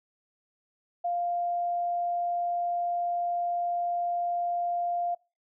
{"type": "tone", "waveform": "sine", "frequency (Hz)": 698.5, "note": "F5", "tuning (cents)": 0, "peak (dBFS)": -26, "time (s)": [1.04, 5.15], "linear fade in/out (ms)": 10, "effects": ["noise-tail reverb RT60 0.3 s tail -25 dB re dry"]}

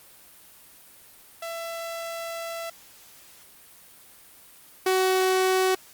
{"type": "tone pair in turn", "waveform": "sawtooth", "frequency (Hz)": [668, 374.9], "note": ["E5", "F#4"], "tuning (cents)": [23, 23], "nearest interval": "minor seventh", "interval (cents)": 1000, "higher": "first", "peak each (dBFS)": [-28, -16], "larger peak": "second", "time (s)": [[1.42, 2.7], [4.86, 5.75]], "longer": "first", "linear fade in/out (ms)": 5, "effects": ["white hiss -51 dBFS RMS until 5.93 s", "Opus 32 kbps"]}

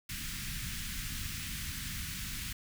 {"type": "band-stop noise", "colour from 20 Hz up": "pink", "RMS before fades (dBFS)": -39, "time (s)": [0.09, 2.53], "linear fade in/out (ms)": 5, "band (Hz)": [210, 1600], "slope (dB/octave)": 24, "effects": []}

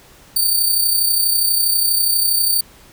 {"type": "tone with amplitude modulation", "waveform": "5% pulse", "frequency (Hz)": 4588, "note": "D8", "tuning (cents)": -41, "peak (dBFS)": -5, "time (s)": [0.36, 2.61], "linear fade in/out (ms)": 5, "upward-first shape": "sine", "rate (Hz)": 32.3, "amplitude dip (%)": 45, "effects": ["pink hiss -46 dBFS RMS until 2.92 s"]}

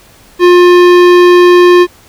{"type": "tone with hard clipping", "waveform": "sine", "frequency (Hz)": 355, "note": "F4", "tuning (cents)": 28, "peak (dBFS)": -3, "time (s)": [0.39, 1.87], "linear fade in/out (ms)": 50, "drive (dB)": 17, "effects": ["pink hiss -41 dBFS RMS until 2.08 s"]}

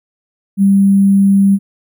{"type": "tone with sample-and-hold", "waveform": "sine", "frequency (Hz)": 196.9, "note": "G3", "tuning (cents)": 8, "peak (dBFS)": -6, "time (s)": [0.57, 1.59], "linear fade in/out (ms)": 50, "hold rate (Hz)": 11025, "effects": []}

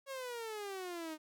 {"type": "exponential sweep", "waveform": "sawtooth", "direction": "down", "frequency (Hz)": [554.4, 305.5], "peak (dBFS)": -37, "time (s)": [0.06, 1.18], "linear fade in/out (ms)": 50, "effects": []}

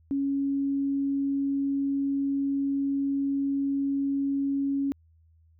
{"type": "tone", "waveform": "sine", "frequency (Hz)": 277.2, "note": "C#4", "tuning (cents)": 0, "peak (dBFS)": -24, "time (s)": [0.11, 4.92], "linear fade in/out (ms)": 0, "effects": ["added 81 Hz sine -57 dBFS peak until 5.59 s"]}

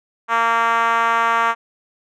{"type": "tone with band-pass filter", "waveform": "5% pulse", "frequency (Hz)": 230.2, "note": "A#3", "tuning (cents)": -22, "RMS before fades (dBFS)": -17, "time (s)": [0.28, 1.55], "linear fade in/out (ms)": 50, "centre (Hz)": 1100, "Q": 2.4, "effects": []}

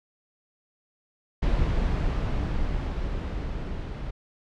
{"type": "noise with level ramp", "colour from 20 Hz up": "brown", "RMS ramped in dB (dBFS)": [-23, -33], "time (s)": [1.42, 4.11], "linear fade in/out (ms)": 10, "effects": ["low-pass 4000 Hz 12 dB/octave"]}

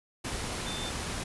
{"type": "tone in noise", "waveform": "sine", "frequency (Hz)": 3559, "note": "A7", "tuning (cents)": 19, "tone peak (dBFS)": -38, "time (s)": [0.66, 0.9], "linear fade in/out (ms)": 10, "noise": "pink", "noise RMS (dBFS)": -35, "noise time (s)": [0.24, 1.24], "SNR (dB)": -6, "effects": ["resampled to 24000 Hz"]}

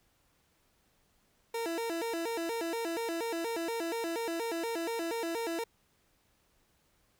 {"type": "tone with vibrato", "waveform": "30% pulse", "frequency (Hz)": 392, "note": "G4", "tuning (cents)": 0, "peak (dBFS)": -30, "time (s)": [1.54, 5.64], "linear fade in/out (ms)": 5, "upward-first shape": "square", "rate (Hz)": 4.2, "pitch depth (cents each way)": 280, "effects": ["pink hiss -71 dBFS RMS until 7.19 s"]}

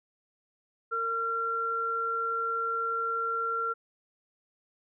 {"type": "tone pair together", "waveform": "sine", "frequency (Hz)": [458.3, 1370], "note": ["A#4", "F6"], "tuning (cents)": [-29, -34], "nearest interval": "octave + perfect fifth", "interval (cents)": 1895, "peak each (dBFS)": [-36, -28], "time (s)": [0.91, 3.74], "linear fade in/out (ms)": 20, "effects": []}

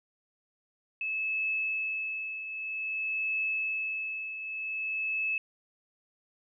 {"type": "tone with tremolo", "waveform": "sine", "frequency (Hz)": 2602, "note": "E7", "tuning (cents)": -23, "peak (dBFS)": -27, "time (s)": [1.01, 5.38], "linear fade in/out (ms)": 2, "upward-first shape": "triangle", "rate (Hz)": 0.52, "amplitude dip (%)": 65, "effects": []}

